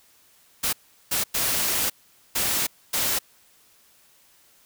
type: noise bursts at uneven times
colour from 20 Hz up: white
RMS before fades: -24 dBFS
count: 5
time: 0.63-0.73 / 1.11-1.24 / 1.34-1.9 / 2.35-2.67 / 2.93-3.19 s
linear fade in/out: 10 ms
effects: white hiss -58 dBFS RMS until 4.65 s